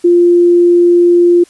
sine tone, 348.5 Hz, F4, 4 cents flat, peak -4 dBFS, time 0.04-1.44 s, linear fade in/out 10 ms, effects white hiss -45 dBFS RMS until 1.49 s + resampled to 24000 Hz

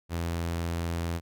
sawtooth tone, 84.4 Hz, E2, 41 cents sharp, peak -25 dBFS, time 0.09-1.21 s, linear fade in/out 50 ms, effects none

